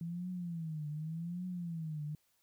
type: tone with vibrato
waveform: sine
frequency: 164.81 Hz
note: E3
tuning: in tune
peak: -37 dBFS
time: 0.01-2.15 s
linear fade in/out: 2 ms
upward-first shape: triangle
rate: 0.86 Hz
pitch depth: 190 cents each way
effects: white hiss -75 dBFS RMS until 2.42 s